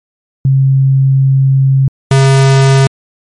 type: tone pair in turn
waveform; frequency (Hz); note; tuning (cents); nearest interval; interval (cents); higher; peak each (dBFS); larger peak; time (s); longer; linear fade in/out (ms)
sine / square; 134.7 / 135.28; C#3 / C#3; -49 / -42; unison; 7; second; -5; neither; 0.45-1.88 / 2.11-2.87; first; 2
effects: MP3 48 kbps